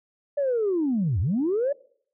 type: linear two-way sweep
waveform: sine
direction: down then up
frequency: 587.3 to 78 to 587.3 Hz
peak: -20 dBFS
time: 0.37-1.73 s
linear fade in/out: 10 ms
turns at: 1.2 s
effects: noise-tail reverb RT60 0.6 s tail -23 dB re dry + tanh soft clip ceiling -17 dBFS